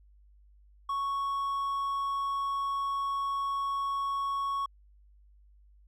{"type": "tone", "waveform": "triangle", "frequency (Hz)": 1108.7, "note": "C#6", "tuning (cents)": 0, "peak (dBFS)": -27, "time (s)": [0.89, 4.66], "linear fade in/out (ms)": 5, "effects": ["added 50 Hz sine -56 dBFS peak until 5.87 s"]}